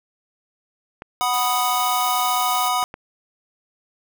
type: clicks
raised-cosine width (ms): 0.5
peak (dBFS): -19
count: 3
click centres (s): 1.021 / 2.828 / 2.941
type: chord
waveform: square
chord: B major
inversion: second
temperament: equal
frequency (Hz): 740 / 987.8 / 1244.5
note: F#5 / B5 / D#6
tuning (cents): 0 / 0 / 0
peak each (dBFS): -24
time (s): 1.21-2.84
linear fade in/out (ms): 0
type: noise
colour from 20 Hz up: blue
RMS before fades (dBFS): -30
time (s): 1.33-2.69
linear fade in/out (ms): 10
effects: none